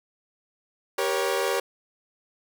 sawtooth chord, G diminished, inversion none, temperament equal with one note detuned, 392 / 476.2 / 554.4 Hz, G4 / Bb4 / Db5, 0 / +37 / 0 cents, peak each -24 dBFS, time 0.98-1.6 s, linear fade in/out 5 ms, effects none

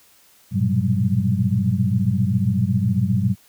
sine tone cluster, 98.8 / 116.6 / 124.2 / 183.3 / 197.9 Hz, G2 / A#2 / B2 / F#3 / G3, +14 / +1 / +10 / -16 / +17 cents, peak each -23 dBFS, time 0.51-3.36 s, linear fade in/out 50 ms, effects white hiss -54 dBFS RMS until 3.48 s

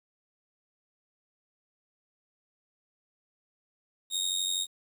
25% pulse tone with amplitude modulation, 3729 Hz, A#7, in tune, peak -21 dBFS, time 4.1-4.67 s, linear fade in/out 50 ms, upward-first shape sine, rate 92.3 Hz, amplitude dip 75%, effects 10-bit

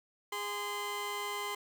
20% pulse tone pair together, 410.6 / 1031.8 Hz, G#4 / C6, -20 / -24 cents, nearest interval octave + major third, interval 1596 cents, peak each -35 / -32 dBFS, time 0.32-1.55 s, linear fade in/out 5 ms, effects none

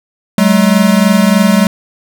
square tone pair together, 190.12 / 213.4 Hz, F#3 / G#3, +47 / +47 cents, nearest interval major second, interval 200 cents, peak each -10 dBFS, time 0.38-1.67 s, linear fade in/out 2 ms, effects none

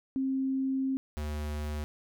sine / square tone pair in turn, 266.2 / 74.83 Hz, C4 / D2, +30 / +33 cents, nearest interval octave + minor seventh, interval 2197 cents, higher first, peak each -27 / -33 dBFS, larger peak first, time 0.16-0.97 / 1.17-1.84 s, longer first, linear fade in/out 0 ms, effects none

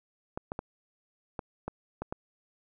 clicks, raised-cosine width 1 ms, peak -20 dBFS, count 7, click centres 0.375 / 0.519 / 0.591 / 1.392 / 1.68 / 2.02 / 2.125 s, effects none

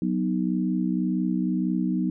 sine chord, B major, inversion second, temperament equal, 185 / 246.9 / 311.1 Hz, F#3 / B3 / D#4, 0 / 0 / 0 cents, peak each -25 / -27 / -28 dBFS, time 0.02-2.1 s, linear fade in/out 2 ms, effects none

